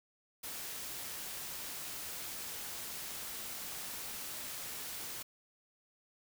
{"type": "noise", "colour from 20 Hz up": "white", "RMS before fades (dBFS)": -43, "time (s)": [0.43, 5.23], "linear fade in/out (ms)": 10, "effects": []}